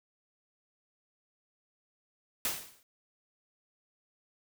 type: noise with exponential decay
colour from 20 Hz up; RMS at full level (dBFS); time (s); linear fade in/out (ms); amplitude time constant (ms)
white; -29; 2.45-2.83; 1; 82
effects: none